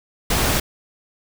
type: noise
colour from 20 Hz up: pink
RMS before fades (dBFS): -19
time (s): 0.3-0.6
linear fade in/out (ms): 5
effects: none